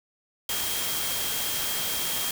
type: tone in noise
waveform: sine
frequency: 3227 Hz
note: G7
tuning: 50 cents sharp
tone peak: -35 dBFS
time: 0.49-2.31 s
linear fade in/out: 2 ms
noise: white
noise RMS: -29 dBFS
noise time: 0.49-2.31 s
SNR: -9 dB
effects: none